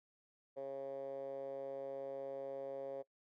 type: tone with band-pass filter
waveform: 10% pulse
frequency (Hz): 136.5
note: C#3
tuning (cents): -26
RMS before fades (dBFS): -44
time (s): 0.56-3.03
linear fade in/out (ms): 20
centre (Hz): 520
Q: 6.5
effects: noise-tail reverb RT60 0.1 s tail -22 dB re dry